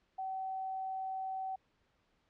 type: tone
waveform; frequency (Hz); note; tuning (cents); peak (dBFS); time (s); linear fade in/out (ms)
sine; 762; G5; -49; -36; 0.18-1.56; 10
effects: pink hiss -75 dBFS RMS until 2.29 s + low-pass 4000 Hz 12 dB/octave